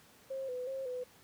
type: tone with vibrato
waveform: sine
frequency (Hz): 517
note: C5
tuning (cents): -21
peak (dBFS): -36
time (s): 0.3-1.04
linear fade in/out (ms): 10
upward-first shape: square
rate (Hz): 2.7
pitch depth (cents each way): 57
effects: pink hiss -61 dBFS RMS until 1.23 s + high-pass 100 Hz 12 dB/octave